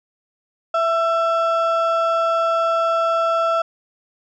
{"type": "ring-modulated tone", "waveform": "triangle", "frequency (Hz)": 1000, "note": "B5", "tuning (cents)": 21, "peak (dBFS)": -11, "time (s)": [0.74, 3.62], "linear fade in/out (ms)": 5, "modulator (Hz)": 338, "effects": ["resampled to 16000 Hz"]}